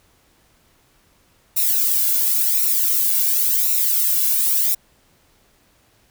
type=noise with flanger; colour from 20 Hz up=violet; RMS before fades=-18 dBFS; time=1.56-4.75 s; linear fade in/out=10 ms; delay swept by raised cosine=0.62 to 1.62 ms; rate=0.93 Hz; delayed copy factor=-0.7; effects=pink hiss -58 dBFS RMS until 6.1 s